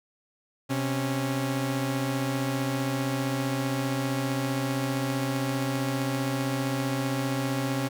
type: tone pair together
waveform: sawtooth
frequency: 130 / 275.3 Hz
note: C3 / C#4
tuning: -11 / -12 cents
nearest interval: octave + minor second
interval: 1299 cents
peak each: -25 dBFS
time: 0.69-7.89 s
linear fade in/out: 20 ms
effects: none